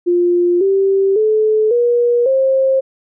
sine tone with pitch steps, 351.1 / 389.6 / 432.3 / 479.6 / 532.2 Hz, F4 / G4 / A4 / A#4 / C5, +9 / -11 / -31 / +49 / +29 cents, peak -10 dBFS, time 0.06-2.81 s, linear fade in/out 20 ms, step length 550 ms, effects none

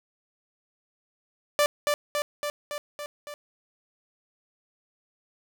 sawtooth tone with echo, 587.3 Hz, D5, in tune, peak -15 dBFS, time 1.59-1.66 s, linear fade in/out 0 ms, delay 280 ms, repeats 6, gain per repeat -3 dB, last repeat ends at 3.34 s, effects none

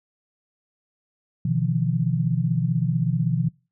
sine tone cluster, 125.5 / 154.6 / 170.5 Hz, B2 / D#3 / F3, +28 / -11 / -41 cents, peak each -24 dBFS, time 1.45-3.49 s, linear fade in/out 5 ms, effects noise-tail reverb RT60 0.3 s tail -23 dB re dry

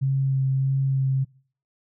sine tone with vibrato, 134.5 Hz, C3, 48 cents sharp, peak -19 dBFS, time 0.01-1.25 s, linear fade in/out 20 ms, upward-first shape sine, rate 1.6 Hz, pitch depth 14 cents each way, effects noise-tail reverb RT60 0.5 s tail -24 dB re dry

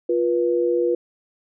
sine tone pair together, 350.2 / 485.7 Hz, F4 / B4, +5 / -29 cents, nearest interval tritone, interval 566 cents, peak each -20 dBFS, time 0.09-0.95 s, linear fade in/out 5 ms, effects none

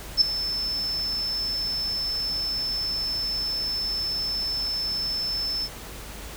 sine tone with ADSR envelope, 5274 Hz, E8, in tune, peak -11 dBFS, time 0.17-5.69 s, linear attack 43 ms, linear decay 6 ms, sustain -14 dB, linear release 51 ms, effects added 50 Hz sine -40 dBFS peak until 6.36 s + pink hiss -40 dBFS RMS until 6.36 s

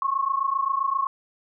sine tone pair together, 1073.4 / 1101 Hz, C6 / C#6, +44 / -12 cents, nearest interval unison, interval 44 cents, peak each -25 / -24 dBFS, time 0.02-1.07 s, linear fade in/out 2 ms, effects none

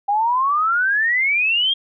sine exponential sweep, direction up, 795 to 3272 Hz, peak -15 dBFS, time 0.08-1.74 s, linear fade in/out 10 ms, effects none

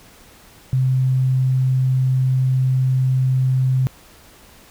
sine tone, 130 Hz, C3, 11 cents flat, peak -14 dBFS, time 0.73-3.87 s, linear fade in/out 0 ms, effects pink hiss -47 dBFS RMS until 4.7 s

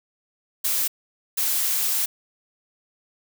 blue noise bursts at uneven times, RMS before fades -23 dBFS, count 2, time 0.64-0.88 / 1.37-2.06 s, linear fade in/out 10 ms, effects none

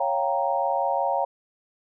sine chord, G half-diminished seventh, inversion second, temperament equal, 554.4 / 698.5 / 784 / 932.3 Hz, Db5 / F5 / G5 / Bb5, 0 / 0 / 0 / 0 cents, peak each -27 dBFS, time 0-1.25 s, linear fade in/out 5 ms, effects none

